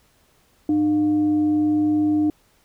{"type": "tone with frequency modulation", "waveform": "sine", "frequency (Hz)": 302.7, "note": "D#4", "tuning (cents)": -48, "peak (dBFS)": -16, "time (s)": [0.69, 2.3], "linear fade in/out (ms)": 2, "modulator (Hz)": 404, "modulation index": 0.22, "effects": ["pink hiss -60 dBFS RMS until 2.64 s"]}